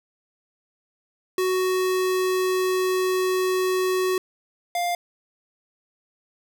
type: tone pair in turn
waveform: square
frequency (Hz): 371.3 / 700.9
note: F#4 / F5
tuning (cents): +6 / +6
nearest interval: major seventh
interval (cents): 1100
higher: second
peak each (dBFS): -21 / -23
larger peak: first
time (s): 1.38-4.18 / 4.75-4.95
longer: first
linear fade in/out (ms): 2
effects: none